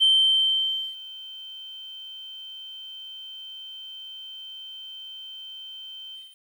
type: tone with ADSR envelope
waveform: sine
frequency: 3111 Hz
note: G7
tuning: 14 cents flat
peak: -13 dBFS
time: 0-6.37 s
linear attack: 27 ms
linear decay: 920 ms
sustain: -24 dB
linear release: 220 ms
effects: tanh soft clip ceiling -12 dBFS + 9-bit